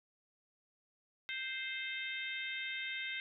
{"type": "harmonic tone", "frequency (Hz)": 523.3, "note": "C5", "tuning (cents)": 0, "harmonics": [3, 4, 5, 6, 7], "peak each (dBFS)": [-45, -41, -46, -47, -46], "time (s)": [1.29, 3.2], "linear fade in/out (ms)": 0, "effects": []}